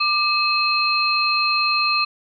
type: tone cluster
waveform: sine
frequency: 1191 / 2572 / 4171 Hz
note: D6 / E7 / C8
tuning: +24 / -43 / -6 cents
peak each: -21 dBFS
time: 0-2.05 s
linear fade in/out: 10 ms
effects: none